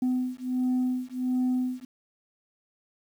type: beating tone pair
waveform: sine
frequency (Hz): 252.3 / 253.7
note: B3 / B3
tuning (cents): +37 / +47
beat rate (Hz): 1.4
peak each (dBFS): -26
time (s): 0.02-1.85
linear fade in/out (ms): 5
effects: tanh soft clip ceiling -21 dBFS + 9-bit